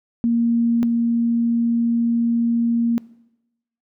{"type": "tone pair in turn", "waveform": "sine", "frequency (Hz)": [233.6, 233.6], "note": ["A#3", "A#3"], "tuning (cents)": [4, 4], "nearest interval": "unison", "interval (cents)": 0, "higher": "neither", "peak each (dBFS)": [-15, -16], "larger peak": "first", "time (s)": [[0.24, 0.83], [0.83, 2.98]], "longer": "second", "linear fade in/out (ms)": 0, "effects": ["noise-tail reverb RT60 0.9 s tail -21 dB re dry"]}